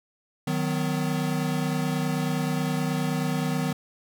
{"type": "chord", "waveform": "square", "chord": "B major", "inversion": "first", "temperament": "equal with one note detuned", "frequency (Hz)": [155.56, 185, 251.5], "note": ["D#3", "F#3", "B3"], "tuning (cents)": [0, 0, 32], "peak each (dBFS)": [-28, -31, -30], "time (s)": [0.47, 3.73], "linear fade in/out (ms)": 5, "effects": []}